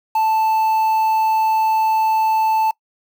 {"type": "tone with quantisation", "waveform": "triangle", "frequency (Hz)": 880, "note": "A5", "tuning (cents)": 0, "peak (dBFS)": -12, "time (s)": [0.15, 2.71], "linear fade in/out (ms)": 5, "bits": 6, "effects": ["noise-tail reverb RT60 0.1 s tail -23 dB re dry"]}